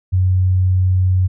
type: tone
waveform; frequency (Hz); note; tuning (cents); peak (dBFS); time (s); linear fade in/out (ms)
sine; 92.5; F#2; 0; -11; 0.12-1.28; 20
effects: none